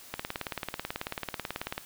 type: click train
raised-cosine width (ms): 0.3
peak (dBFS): -16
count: 31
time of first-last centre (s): 0.14-1.779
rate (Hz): 18.3
effects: white hiss -50 dBFS RMS until 1.85 s